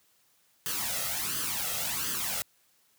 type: noise with flanger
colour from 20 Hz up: white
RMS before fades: -32 dBFS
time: 0.66-2.42 s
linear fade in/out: 0 ms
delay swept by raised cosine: 0.63 to 1.55 ms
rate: 1.4 Hz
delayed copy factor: +0.7
effects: white hiss -67 dBFS RMS until 2.98 s + high-pass 60 Hz 12 dB/octave